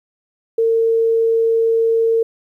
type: tone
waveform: sine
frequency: 454.4 Hz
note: A#4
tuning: 44 cents flat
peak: -12 dBFS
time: 0.58-2.23 s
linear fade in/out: 5 ms
effects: 9-bit